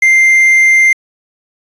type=tone with quantisation; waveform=triangle; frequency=2094 Hz; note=C7; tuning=1 cent sharp; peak=-3 dBFS; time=0.02-0.93 s; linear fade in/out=5 ms; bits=5; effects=resampled to 22050 Hz